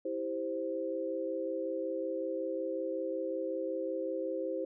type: chord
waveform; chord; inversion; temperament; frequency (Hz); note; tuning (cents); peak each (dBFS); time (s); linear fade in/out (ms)
sine; C major; first; just; 327 / 392.4 / 523.3; E4 / G4 / C5; -14 / +2 / 0; -38 / -39 / -35; 0.05-4.65; 5
effects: none